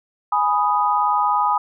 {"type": "chord", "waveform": "sine", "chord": "G# minor", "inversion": "none", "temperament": "equal", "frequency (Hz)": [830.6, 987.8, 1244.5], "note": ["G#5", "B5", "D#6"], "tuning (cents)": [0, 0, 0], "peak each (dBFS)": -20, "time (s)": [0.32, 1.58], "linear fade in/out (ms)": 5, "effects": []}